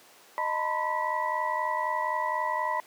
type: tone cluster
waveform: sine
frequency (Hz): 618 / 905 / 989 / 1040 / 1949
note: D#5 / A5 / B5 / C6 / B6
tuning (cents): -12 / +48 / +2 / -11 / -23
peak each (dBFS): -34 / -32 / -29 / -38 / -35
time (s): 0.38-2.8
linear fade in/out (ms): 0
effects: pink hiss -54 dBFS RMS until 2.86 s + high-pass 400 Hz 12 dB/octave